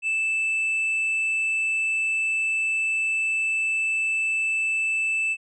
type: tone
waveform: triangle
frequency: 2637 Hz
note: E7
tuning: in tune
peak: -20 dBFS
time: 0.02-5.37 s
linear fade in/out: 50 ms
effects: resampled to 24000 Hz